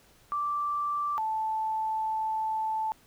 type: tone pair in turn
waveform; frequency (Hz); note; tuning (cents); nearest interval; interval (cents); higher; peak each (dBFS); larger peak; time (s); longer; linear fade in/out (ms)
sine; 1170 / 876.5; D6 / A5; -7 / -7; perfect fourth; 500; first; -27; neither; 0.32-1.18 / 1.18-2.92; second; 0
effects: pink hiss -60 dBFS RMS until 3.06 s